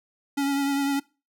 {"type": "tone with vibrato", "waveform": "square", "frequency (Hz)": 279.2, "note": "C#4", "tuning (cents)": 13, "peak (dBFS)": -23, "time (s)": [0.37, 1], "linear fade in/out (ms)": 10, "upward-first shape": "triangle", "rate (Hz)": 10, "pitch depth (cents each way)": 27, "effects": ["noise-tail reverb RT60 0.3 s tail -22 dB re dry"]}